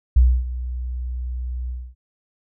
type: tone with ADSR envelope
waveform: sine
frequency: 61.9 Hz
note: B1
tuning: 5 cents sharp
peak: -8 dBFS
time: 0.16-1.95 s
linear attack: 7 ms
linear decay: 270 ms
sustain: -16 dB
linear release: 260 ms
effects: none